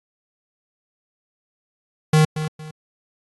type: tone with echo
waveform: square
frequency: 155 Hz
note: D#3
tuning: 6 cents flat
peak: -12 dBFS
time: 2.13-2.25 s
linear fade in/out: 5 ms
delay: 230 ms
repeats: 2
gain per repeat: -11 dB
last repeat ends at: 2.71 s
effects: AAC 32 kbps